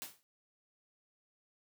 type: noise with exponential decay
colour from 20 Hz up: white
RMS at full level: -40 dBFS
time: 0.02-0.23 s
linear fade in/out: 0 ms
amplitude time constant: 44 ms
effects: high-pass 80 Hz 12 dB/octave